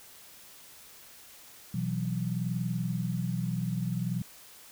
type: chord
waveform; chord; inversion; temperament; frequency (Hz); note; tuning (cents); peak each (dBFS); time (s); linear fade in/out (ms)
sine; B suspended fourth; none; just; 123.47 / 164.63 / 185.21; B2 / E3 / F#3; 0 / -2 / +2; -33; 1.74-4.22; 5
effects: white hiss -52 dBFS RMS until 4.71 s

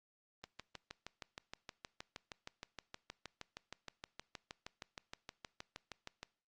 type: click train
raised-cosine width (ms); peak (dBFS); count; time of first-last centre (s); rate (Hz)
0.2; -28; 38; 0.44-6.23; 6.39
effects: noise-tail reverb RT60 0.5 s tail -22 dB re dry + Opus 32 kbps

